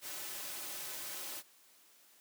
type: noise with comb filter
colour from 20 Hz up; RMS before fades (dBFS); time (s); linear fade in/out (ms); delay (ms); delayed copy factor
white; -43; 0.01-1.43; 50; 4.3; -0.55
effects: white hiss -64 dBFS RMS until 2.2 s + high-pass 200 Hz 12 dB/octave